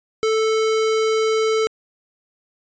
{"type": "tone", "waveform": "square", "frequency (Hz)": 440, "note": "A4", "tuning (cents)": 0, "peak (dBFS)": -17, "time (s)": [0.23, 1.67], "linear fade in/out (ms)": 0, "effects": ["resampled to 16000 Hz"]}